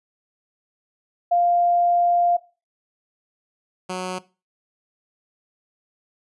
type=tone pair in turn; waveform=sine / 10% pulse; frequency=698.5 / 184 Hz; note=F5 / F#3; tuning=0 / -9 cents; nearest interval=octave + major seventh; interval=2309 cents; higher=first; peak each=-15 / -18 dBFS; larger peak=first; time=1.31-2.37 / 3.89-4.19 s; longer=first; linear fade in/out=10 ms; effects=noise-tail reverb RT60 0.3 s tail -18 dB re dry + resampled to 24000 Hz